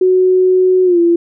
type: tone with pitch glide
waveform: sine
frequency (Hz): 370 to 341.3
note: F#4 to F4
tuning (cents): 0 to -40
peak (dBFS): -7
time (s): 0.01-1.16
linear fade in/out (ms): 5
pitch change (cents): -140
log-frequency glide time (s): 0.84-0.99
effects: none